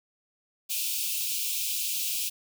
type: high-pass noise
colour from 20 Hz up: white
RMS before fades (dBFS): -30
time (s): 0.69-2.3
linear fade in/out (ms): 20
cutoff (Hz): 2400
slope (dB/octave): 96
effects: none